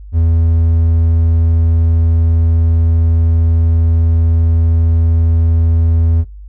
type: tone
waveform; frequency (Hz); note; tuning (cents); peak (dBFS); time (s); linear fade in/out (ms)
triangle; 82.41; E2; 0; -6; 0.12-6.25; 50
effects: noise-tail reverb RT60 0.3 s tail -26 dB re dry + added 50 Hz sine -29 dBFS peak until 6.48 s